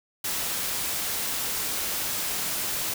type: noise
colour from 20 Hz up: white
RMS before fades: -29 dBFS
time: 0.24-2.94 s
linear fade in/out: 5 ms
effects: none